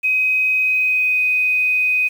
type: tone with pitch glide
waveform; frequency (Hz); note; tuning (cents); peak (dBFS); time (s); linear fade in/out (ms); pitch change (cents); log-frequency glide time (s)
sine; 2522 to 2503; D#7 to D#7; +23 to +10; -14; 0.03-2.09; 20; -13; 0.54-1.19
effects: 7-bit